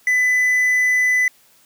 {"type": "tone with quantisation", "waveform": "triangle", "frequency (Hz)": 2000, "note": "B6", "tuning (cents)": 21, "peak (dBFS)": -12, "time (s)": [0.07, 1.28], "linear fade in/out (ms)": 2, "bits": 7, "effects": ["white hiss -54 dBFS RMS until 1.65 s", "high-pass 80 Hz 12 dB/octave"]}